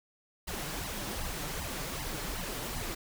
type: noise with flanger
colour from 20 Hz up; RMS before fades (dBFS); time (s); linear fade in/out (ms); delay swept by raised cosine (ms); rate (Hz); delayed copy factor
pink; -37; 0.47-2.95; 10; 0.99 to 6.99; 2.6; +0.95
effects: none

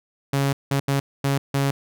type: tone bursts at uneven times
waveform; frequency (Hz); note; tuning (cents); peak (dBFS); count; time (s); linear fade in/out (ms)
sawtooth; 138.59; C#3; 0; -15; 5; 0.33-0.53 / 0.71-0.8 / 0.88-1 / 1.24-1.38 / 1.54-1.71; 5
effects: none

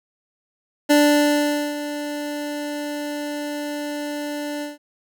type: tone with ADSR envelope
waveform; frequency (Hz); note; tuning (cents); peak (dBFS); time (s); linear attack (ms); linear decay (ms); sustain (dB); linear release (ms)
25% pulse; 293.7; D4; 0; -8; 0.89-4.78; 18; 830; -14; 160
effects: none

